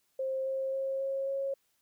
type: tone with pitch steps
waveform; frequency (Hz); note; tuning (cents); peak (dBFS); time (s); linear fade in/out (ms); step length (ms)
sine; 529 / 533.3 / 537.6 / 542 / 546.4; C5 / C5 / C5 / C#5 / C#5; +19 / +33 / +47 / -39 / -25; -30; 0.19-1.54; 5; 270
effects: white hiss -74 dBFS RMS until 1.81 s